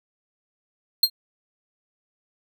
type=tone with exponential decay; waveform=45% pulse; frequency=4204 Hz; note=C8; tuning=7 cents sharp; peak=-9 dBFS; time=1.03-1.1 s; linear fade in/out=5 ms; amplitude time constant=15 ms; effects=none